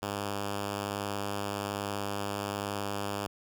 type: tone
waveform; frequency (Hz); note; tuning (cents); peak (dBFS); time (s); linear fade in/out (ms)
5% pulse; 101.2; G#2; -44; -21; 0.02-3.27; 5
effects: none